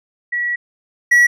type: tone pair in turn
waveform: sine / triangle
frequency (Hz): 1931 / 1931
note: B6 / B6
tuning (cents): -39 / -39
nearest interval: unison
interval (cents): 0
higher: neither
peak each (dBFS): -17 / -6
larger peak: second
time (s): 0.32-0.56 / 1.11-1.27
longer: first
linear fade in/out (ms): 10
effects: none